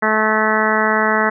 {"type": "harmonic tone", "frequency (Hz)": 216.8, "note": "A3", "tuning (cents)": -25, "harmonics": [1, 2, 3, 4, 5, 6, 7, 8, 9], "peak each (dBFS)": [-22, -22, -22, -22, -22, -22, -22, -22, -22], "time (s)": [0.02, 1.3], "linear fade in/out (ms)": 10, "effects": []}